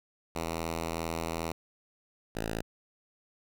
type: tone pair in turn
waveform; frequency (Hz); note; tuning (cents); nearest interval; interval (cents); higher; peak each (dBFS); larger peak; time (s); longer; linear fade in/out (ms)
5% pulse; 82.41 / 55; E2 / A1; 0 / 0; perfect fifth; 700; first; -21; neither; 0.35-1.52 / 2.35-2.62; first; 5
effects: none